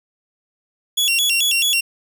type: tone with vibrato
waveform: sawtooth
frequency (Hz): 3050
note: G7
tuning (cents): -48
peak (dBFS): -12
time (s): 0.97-1.81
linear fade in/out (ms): 10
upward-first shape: square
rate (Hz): 4.6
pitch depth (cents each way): 180
effects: none

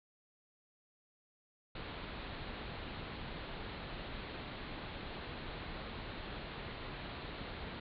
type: low-pass noise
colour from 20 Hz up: pink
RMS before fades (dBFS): -45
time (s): 1.75-7.8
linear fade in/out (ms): 5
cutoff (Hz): 4300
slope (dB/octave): 96
effects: none

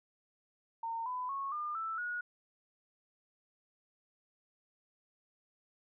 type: tone with pitch steps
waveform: sine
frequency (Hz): 914 / 1002.5 / 1099.6 / 1206 / 1322.8 / 1450.9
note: A#5 / B5 / C#6 / D6 / E6 / F#6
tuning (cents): -34 / +26 / -14 / +46 / +6 / -34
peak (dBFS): -35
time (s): 0.83-2.21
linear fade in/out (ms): 5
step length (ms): 230
effects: none

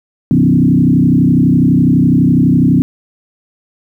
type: tone with frequency modulation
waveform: sine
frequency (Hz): 209.5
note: G#3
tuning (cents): +15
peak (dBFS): -6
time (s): 0.31-2.82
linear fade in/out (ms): 0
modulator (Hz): 32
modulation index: 2.5
effects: 8-bit

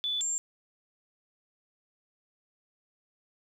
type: tone pair in turn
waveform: sine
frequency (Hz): 3475 / 7363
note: A7 / A#8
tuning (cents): -22 / -22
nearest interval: octave + minor second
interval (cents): 1300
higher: second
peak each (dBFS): -28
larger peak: neither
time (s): 0.04-0.21 / 0.21-0.38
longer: neither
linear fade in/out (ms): 0
effects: 10-bit

